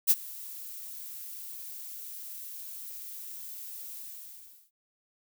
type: noise with ADSR envelope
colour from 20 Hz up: violet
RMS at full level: -19 dBFS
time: 0.07-4.71 s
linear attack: 34 ms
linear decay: 41 ms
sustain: -23 dB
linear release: 730 ms
effects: none